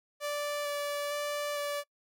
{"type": "tone with vibrato", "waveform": "sawtooth", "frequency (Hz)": 582, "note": "D5", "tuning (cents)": -16, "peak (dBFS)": -28, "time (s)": [0.2, 1.84], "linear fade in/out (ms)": 50, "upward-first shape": "square", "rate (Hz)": 1.1, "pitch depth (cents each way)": 9, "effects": ["noise-tail reverb RT60 0.1 s tail -23 dB re dry"]}